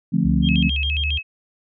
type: chord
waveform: sine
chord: D minor seventh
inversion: none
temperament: equal with one note detuned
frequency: 146.83 / 174.61 / 220 / 265.3 Hz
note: D3 / F3 / A3 / C4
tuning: 0 / 0 / 0 / +24 cents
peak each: -23 / -19 / -21 / -25 dBFS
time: 0.12-0.7 s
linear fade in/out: 20 ms
type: tone with pitch glide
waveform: sine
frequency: 69.8 to 73.02 Hz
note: C#2 to D2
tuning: +13 to -9 cents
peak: -21 dBFS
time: 0.24-1.19 s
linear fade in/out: 20 ms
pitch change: +78 cents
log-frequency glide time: 0.83-0.91 s
type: tone with vibrato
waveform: sine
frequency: 2877 Hz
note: F#7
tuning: 49 cents flat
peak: -22 dBFS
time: 0.42-1.23 s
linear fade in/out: 50 ms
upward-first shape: square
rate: 7.3 Hz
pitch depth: 190 cents each way
effects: none